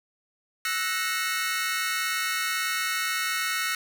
sawtooth chord, F# dominant seventh, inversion third, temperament equal with one note detuned, 1318.5 / 1480 / 1864.7 / 2181 Hz, E6 / F#6 / A#6 / C#7, 0 / 0 / 0 / -29 cents, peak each -28 dBFS, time 0.65-3.75 s, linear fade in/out 2 ms, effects 9-bit

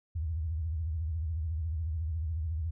sine tone with vibrato, 80 Hz, D#2, 49 cents sharp, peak -30 dBFS, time 0.15-2.71 s, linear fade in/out 10 ms, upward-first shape sine, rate 14 Hz, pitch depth 150 cents each way, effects none

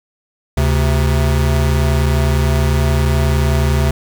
square tone pair together, 73.42 / 132.76 Hz, D2 / C3, 0 / +26 cents, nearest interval minor seventh, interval 1026 cents, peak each -14 / -17 dBFS, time 0.57-3.91 s, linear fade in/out 5 ms, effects 7-bit

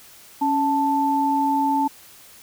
sine tone pair together, 277.8 / 880 Hz, C#4 / A5, +4 / 0 cents, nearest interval octave + minor sixth, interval 1996 cents, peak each -22 / -19 dBFS, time 0.41-1.88 s, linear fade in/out 10 ms, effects white hiss -47 dBFS RMS until 2.42 s

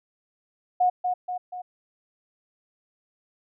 sine tone with echo, 726 Hz, F#5, 33 cents flat, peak -17 dBFS, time 0.8-0.9 s, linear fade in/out 10 ms, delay 240 ms, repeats 3, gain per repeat -5 dB, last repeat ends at 1.62 s, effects none

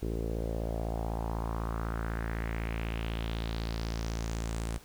sawtooth tone with low-pass filter sweep, 56 Hz, A1, 31 cents sharp, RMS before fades -34 dBFS, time 0.02-4.78 s, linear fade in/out 5 ms, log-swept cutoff 390 to 9400 Hz, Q 3.1, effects pink hiss -55 dBFS RMS until 4.84 s

